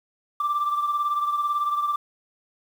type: beating tone pair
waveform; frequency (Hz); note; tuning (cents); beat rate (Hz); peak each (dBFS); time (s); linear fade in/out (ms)
sine; 1174.7 / 1192.7; D6 / D6; 0 / +26; 18; -21 / -28; 0.4-1.96; 5
effects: tanh soft clip ceiling -18 dBFS + 8-bit